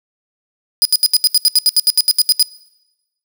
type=tone bursts; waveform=sawtooth; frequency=4959 Hz; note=D#8; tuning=7 cents flat; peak=-5 dBFS; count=16; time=0.82-2.427 s; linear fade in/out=0 ms; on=32 ms; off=73 ms; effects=noise-tail reverb RT60 1.0 s tail -23 dB re dry